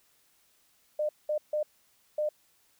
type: tone bursts at uneven times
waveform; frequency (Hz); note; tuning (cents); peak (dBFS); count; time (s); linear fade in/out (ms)
sine; 604; D5; +48; -26; 4; 0.99-1.09 / 1.29-1.38 / 1.53-1.63 / 2.18-2.29; 5
effects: white hiss -67 dBFS RMS until 2.79 s